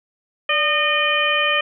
harmonic tone with a mistuned harmonic, 611 Hz, D#5, 32 cents flat, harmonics 1 / 2 / 3 / 4 / 5, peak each -24 / -23 / -22 / -21 / -22 dBFS, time 0.49-1.61 s, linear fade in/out 5 ms, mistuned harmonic 1, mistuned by -77 cents, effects none

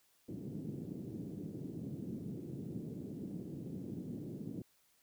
pink band-pass noise, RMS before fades -44 dBFS, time 0.28-4.62 s, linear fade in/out 5 ms, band 130 to 340 Hz, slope 24 dB/octave, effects white hiss -72 dBFS RMS until 5.02 s

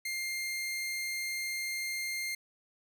sawtooth tone, 2111 Hz, C7, 15 cents sharp, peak -30 dBFS, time 0.05-2.35 s, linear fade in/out 5 ms, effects none

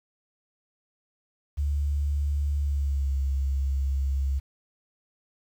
sine tone with pitch glide, 72.1 to 68.05 Hz, D2 to C#2, -31 to -31 cents, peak -23 dBFS, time 1.57-4.4 s, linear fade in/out 20 ms, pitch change -100 cents, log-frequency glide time 2.58-3.15 s, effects 9-bit

